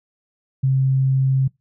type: tone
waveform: sine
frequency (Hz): 133.2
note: C3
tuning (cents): +31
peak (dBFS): -14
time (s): 0.63-1.48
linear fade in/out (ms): 10
effects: noise-tail reverb RT60 0.2 s tail -24 dB re dry